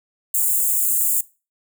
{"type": "high-pass noise", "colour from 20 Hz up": "white", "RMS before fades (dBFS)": -19, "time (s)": [0.34, 1.21], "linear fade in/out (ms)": 5, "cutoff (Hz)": 7000, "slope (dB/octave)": 96, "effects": ["noise-tail reverb RT60 0.3 s tail -20 dB re dry"]}